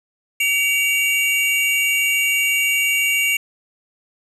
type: tone pair together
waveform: square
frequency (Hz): 2273 / 2776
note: C#7 / F7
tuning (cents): +43 / -11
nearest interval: minor third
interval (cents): 346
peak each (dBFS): -19 / -20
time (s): 0.4-3.37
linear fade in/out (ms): 5
effects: resampled to 32000 Hz + 7-bit